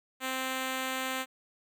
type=tone; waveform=5% pulse; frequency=261 Hz; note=C4; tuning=4 cents flat; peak=-20 dBFS; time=0.2-1.26 s; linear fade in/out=50 ms; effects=none